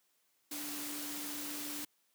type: tone in noise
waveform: sine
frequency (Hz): 293.7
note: D4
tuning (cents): 0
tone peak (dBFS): -45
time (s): 0.51-1.85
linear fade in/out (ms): 5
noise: white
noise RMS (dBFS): -42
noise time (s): 0.51-1.85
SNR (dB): -6
effects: white hiss -75 dBFS RMS until 2.14 s + high-pass 150 Hz 12 dB/octave